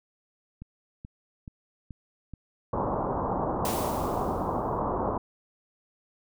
click train, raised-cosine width 5 ms, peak -28 dBFS, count 8, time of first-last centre 0.62-3.624 s, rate 2.33 Hz
white low-pass noise, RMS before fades -29 dBFS, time 2.73-5.18 s, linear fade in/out 5 ms, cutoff 1100 Hz, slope 48 dB/octave
white noise with exponential decay, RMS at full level -33 dBFS, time 3.65-4.8 s, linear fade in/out 1 ms, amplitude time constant 250 ms
effects none

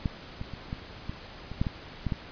clicks, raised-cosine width 5 ms, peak -14 / -22 / -25 / -21 / -21 / -25 / -13 / -17 / -16 / -16 dBFS, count 10, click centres 0.058 / 0.414 / 0.537 / 0.729 / 1.095 / 1.516 / 1.615 / 1.668 / 2.067 / 2.122 s, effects pink hiss -45 dBFS RMS until 2.31 s + resampled to 11025 Hz

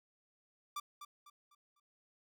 45% pulse tone with echo, 1174.7 Hz, D6, in tune, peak -38 dBFS, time 0.76-0.8 s, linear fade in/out 5 ms, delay 250 ms, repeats 4, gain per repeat -9 dB, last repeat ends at 1.8 s, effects none

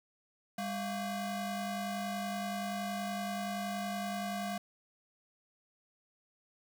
40% pulse ring-modulated tone, 451.4 Hz, A4, 44 cents sharp, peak -31 dBFS, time 0.58-4.58 s, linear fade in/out 5 ms, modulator 251 Hz, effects none

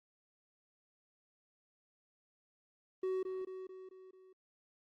triangle tone with echo, 375.1 Hz, F#4, 24 cents sharp, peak -31 dBFS, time 3.03-3.23 s, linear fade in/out 5 ms, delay 220 ms, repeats 5, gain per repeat -5 dB, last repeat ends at 4.33 s, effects Opus 24 kbps

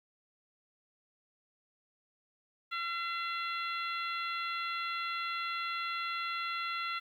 harmonic tone, 680 Hz, F5, 46 cents flat, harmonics 2 / 3 / 4 / 5 / 6, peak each -36 / -40 / -42 / -44 / -46 dBFS, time 2.71-7 s, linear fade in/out 20 ms, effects 11-bit

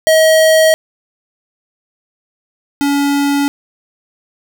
square tone pair in turn, 636 / 283.3 Hz, D#5 / C#4, +38 / +38 cents, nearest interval octave + major second, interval 1400 cents, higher first, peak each -7 / -12 dBFS, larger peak first, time 0.07-0.74 / 2.81-3.48 s, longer neither, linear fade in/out 0 ms, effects none

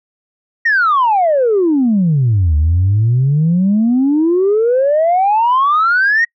sine exponential two-way sweep, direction down then up, 1901 to 73.42 to 1901 Hz, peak -8 dBFS, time 0.65-6.25 s, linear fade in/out 10 ms, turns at 2.56 s, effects noise-tail reverb RT60 0.1 s tail -26 dB re dry + tanh soft clip ceiling -6 dBFS

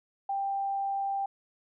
sine tone, 789 Hz, G5, 11 cents sharp, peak -28 dBFS, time 0.29-1.26 s, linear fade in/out 5 ms, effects none

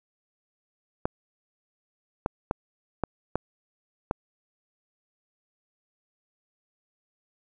clicks, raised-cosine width 1 ms, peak -11 dBFS, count 6, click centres 1.055 / 2.261 / 2.511 / 3.037 / 3.356 / 4.111 s, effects none

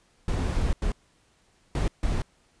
brown noise bursts at uneven times, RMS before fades -25 dBFS, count 4, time 0.28-0.73 / 0.82-0.92 / 1.75-1.88 / 2.03-2.22 s, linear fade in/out 2 ms, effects pink hiss -64 dBFS RMS until 2.6 s + resampled to 22050 Hz

